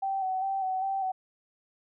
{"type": "tone with vibrato", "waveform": "sine", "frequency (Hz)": 765, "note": "G5", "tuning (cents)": -42, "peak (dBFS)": -27, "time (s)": [0.02, 1.12], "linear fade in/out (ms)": 10, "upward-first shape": "square", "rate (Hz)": 2.5, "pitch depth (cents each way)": 28, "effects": []}